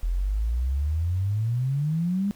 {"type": "exponential sweep", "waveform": "sine", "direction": "up", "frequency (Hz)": [41.2, 206.6], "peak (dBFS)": -22, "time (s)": [0.03, 2.31], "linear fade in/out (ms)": 0, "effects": ["pink hiss -54 dBFS RMS until 2.35 s"]}